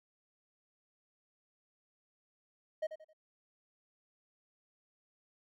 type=tone with echo; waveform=triangle; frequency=626 Hz; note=D#5; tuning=10 cents sharp; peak=-30 dBFS; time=2.82-2.87 s; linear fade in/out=10 ms; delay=88 ms; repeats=3; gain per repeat=-10 dB; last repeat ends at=3.134 s; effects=none